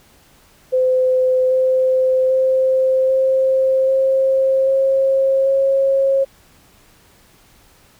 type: tone with pitch steps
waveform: sine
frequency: 513 / 517.8 / 522.6 / 527.4 / 532.3 / 537.3 / 542.3 Hz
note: C5 / C5 / C5 / C5 / C5 / C5 / C#5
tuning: -34 / -18 / -2 / +14 / +30 / +46 / -38 cents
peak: -12 dBFS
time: 0.72-6.25 s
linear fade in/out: 20 ms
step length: 790 ms
effects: pink hiss -51 dBFS RMS until 7.99 s